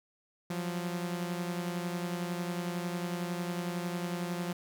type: beating tone pair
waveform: sawtooth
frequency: 173.9 / 184.9 Hz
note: F3 / F#3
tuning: -7 / -1 cents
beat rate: 11 Hz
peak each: -30 / -36 dBFS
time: 0.5-4.53 s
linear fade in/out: 5 ms
effects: none